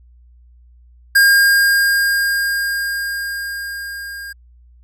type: tone with level ramp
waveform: square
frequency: 1614 Hz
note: G#6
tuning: 50 cents flat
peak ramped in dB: -8 to -29 dBFS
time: 1.15-4.33 s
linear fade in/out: 10 ms
effects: added 60 Hz sine -44 dBFS peak until 4.83 s